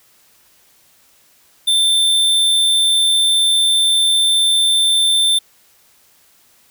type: tone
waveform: square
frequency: 3559 Hz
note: A7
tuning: 19 cents sharp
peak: -12 dBFS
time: 1.67-5.39 s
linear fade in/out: 10 ms
effects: white hiss -53 dBFS RMS until 6.7 s